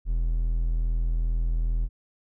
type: tone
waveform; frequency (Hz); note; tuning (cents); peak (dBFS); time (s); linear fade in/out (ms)
triangle; 41.2; E1; 0; -20; 0.05-1.89; 50
effects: none